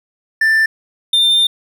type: tone pair in turn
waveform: triangle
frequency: 1775 / 3602 Hz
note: A6 / A7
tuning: +15 / +40 cents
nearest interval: octave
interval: 1225 cents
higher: second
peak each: -8 dBFS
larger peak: neither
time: 0.41-0.66 / 1.13-1.47 s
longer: second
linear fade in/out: 5 ms
effects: none